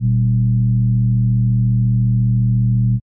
sine tone with frequency modulation, 120 Hz, B2, 49 cents flat, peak -11 dBFS, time 0-3 s, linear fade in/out 50 ms, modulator 74.4 Hz, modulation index 0.65, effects high-pass 60 Hz 12 dB/octave

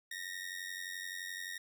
sawtooth ring-modulated tone, 1864.7 Hz, A#6, in tune, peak -34 dBFS, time 0.11-1.58 s, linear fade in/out 5 ms, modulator 45.8 Hz, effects none

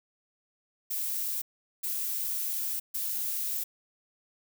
violet noise bursts at uneven times, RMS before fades -32 dBFS, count 3, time 0.9-1.42 / 1.83-2.8 / 2.94-3.64 s, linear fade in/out 10 ms, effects none

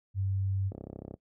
sine tone, 96.8 Hz, G2, 21 cents flat, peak -27 dBFS, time 0.14-0.72 s, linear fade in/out 50 ms
click train, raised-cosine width 2 ms, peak -27 dBFS, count 15, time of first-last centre 0.72-1.14 s, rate 33.3 Hz
effects noise-tail reverb RT60 0.1 s tail -20 dB re dry + high-pass 60 Hz 12 dB/octave

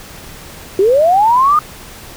sine linear sweep, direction up, 364.7 to 1245 Hz, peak -7 dBFS, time 0.79-1.59 s, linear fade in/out 2 ms, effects pink hiss -34 dBFS RMS until 2.16 s

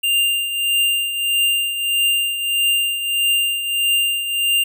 square tone with tremolo, 2794 Hz, F7, in tune, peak -14 dBFS, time 0.03-4.64 s, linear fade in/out 10 ms, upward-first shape triangle, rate 1.6 Hz, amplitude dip 65%, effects none

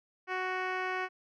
10% pulse tone with low-pass filter, 370.8 Hz, F#4, 4 cents sharp, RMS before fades -34 dBFS, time 0.27-1.09 s, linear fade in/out 50 ms, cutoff 2400 Hz, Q 1.2, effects none

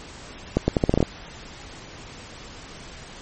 accelerating click train, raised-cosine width 2 ms, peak -4 dBFS, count 9, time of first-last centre 0.57-1.028 s, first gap 110 ms, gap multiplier 0.8, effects pink hiss -41 dBFS RMS until 3.21 s + MP3 32 kbps

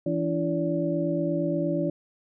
sine tone cluster, 165.4 / 288.5 / 337 / 575 Hz, E3 / D4 / E4 / D5, +6 / -31 / +38 / -37 cents, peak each -29 dBFS, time 0.06-1.9 s, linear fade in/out 5 ms, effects none

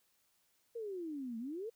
sine exponential two-way sweep, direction down then up, 477.7 to 220 to 477.7 Hz, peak -39 dBFS, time 0.75-1.7 s, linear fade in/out 10 ms, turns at 1.38 s, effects white hiss -75 dBFS RMS until 1.75 s

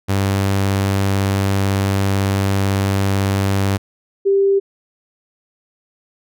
sawtooth / sine tone pair in turn, 98 / 394 Hz, G2 / G4, 0 / +9 cents, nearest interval 2 octaves, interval 2409 cents, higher second, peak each -11 dBFS, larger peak neither, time 0.08-3.78 / 4.25-4.6 s, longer first, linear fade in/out 20 ms, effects none

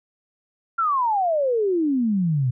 sine exponential sweep, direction down, 1396.9 to 120 Hz, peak -18 dBFS, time 0.78-2.51 s, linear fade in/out 10 ms, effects none

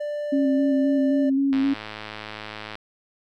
triangle tone, 590 Hz, D5, 8 cents sharp, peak -24 dBFS, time 0-1.3 s, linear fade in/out 10 ms
sine tone with vibrato, 272.5 Hz, C#4, 29 cents flat, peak -18 dBFS, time 0.32-1.74 s, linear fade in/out 10 ms, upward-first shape square, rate 3.8 Hz, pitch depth 22 cents each way
click train, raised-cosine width 0.3 ms, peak -18 dBFS, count 132, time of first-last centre 1.53-2.754 s, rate 107 Hz
effects none

